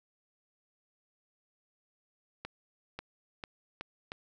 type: accelerating click train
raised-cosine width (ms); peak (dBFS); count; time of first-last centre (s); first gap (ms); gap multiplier
0.3; -23; 5; 2.45-4.119; 540; 0.83
effects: none